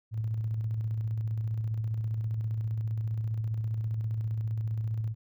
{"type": "tone with tremolo", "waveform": "sine", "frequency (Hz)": 110.3, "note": "A2", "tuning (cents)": 5, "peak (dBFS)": -27, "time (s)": [0.11, 5.15], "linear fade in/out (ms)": 50, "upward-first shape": "square", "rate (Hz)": 15, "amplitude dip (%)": 30, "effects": []}